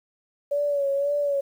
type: tone with vibrato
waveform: sine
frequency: 567 Hz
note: C#5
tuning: 39 cents sharp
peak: -21 dBFS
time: 0.51-1.41 s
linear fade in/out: 10 ms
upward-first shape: sine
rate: 1.9 Hz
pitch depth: 44 cents each way
effects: 9-bit